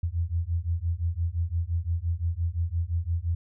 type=beating tone pair; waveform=sine; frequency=82 / 87.8 Hz; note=E2 / F2; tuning=-9 / +10 cents; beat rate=5.8 Hz; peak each=-28 dBFS; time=0.03-3.35 s; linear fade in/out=5 ms; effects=none